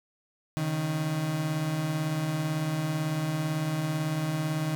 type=beating tone pair; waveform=35% pulse; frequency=138.2 / 156.2 Hz; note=C#3 / D#3; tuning=-5 / +7 cents; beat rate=18 Hz; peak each=-34 / -26 dBFS; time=0.57-4.75 s; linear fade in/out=0 ms; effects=none